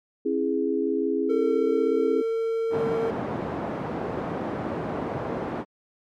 sine chord, C augmented, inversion none, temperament equal with one note detuned, 268.5 / 329.6 / 415.3 Hz, C4 / E4 / G#4, +45 / 0 / 0 cents, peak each -27 / -27 / -25 dBFS, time 0.25-2.22 s, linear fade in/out 10 ms
triangle tone with pitch glide, 451.4 to 454.3 Hz, A4 to A#4, +44 to -45 cents, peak -21 dBFS, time 1.29-3.11 s, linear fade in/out 10 ms, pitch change +11 cents, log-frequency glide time 1.68-2.98 s
pink band-pass noise, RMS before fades -30 dBFS, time 2.7-5.65 s, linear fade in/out 50 ms, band 170 to 900 Hz, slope 12 dB/octave
effects MP3 96 kbps

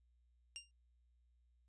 20% pulse tone with exponential decay, 2794 Hz, F7, in tune, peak -38 dBFS, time 0.56-0.71 s, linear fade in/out 0 ms, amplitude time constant 31 ms, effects added 60 Hz sine -70 dBFS peak until 1.68 s + resampled to 22050 Hz

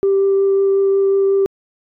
sine tone with vibrato, 392 Hz, G4, in tune, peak -10 dBFS, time 0.03-1.46 s, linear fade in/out 0 ms, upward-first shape triangle, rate 5.5 Hz, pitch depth 8 cents each way, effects tanh soft clip ceiling -8 dBFS

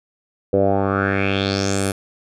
10% pulse tone with low-pass filter sweep, 98 Hz, G2, in tune, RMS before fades -19 dBFS, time 0.53-1.92 s, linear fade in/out 5 ms, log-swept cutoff 490 to 11000 Hz, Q 4.5, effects none

